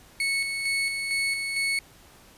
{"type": "tone with tremolo", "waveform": "35% pulse", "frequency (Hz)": 2207, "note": "C#7", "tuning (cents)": -8, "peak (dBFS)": -22, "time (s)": [0.2, 1.79], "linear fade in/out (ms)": 2, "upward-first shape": "square", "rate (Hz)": 2.2, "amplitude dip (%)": 40, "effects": ["pink hiss -53 dBFS RMS until 2.37 s", "resampled to 32000 Hz"]}